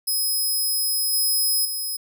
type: tone with level steps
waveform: 10% pulse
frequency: 5100 Hz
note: D#8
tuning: 42 cents sharp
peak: -15 / -13 / -20 dBFS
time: 0.07-1.97 s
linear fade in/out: 10 ms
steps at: 1.13 / 1.65 s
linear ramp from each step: 2 ms
effects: none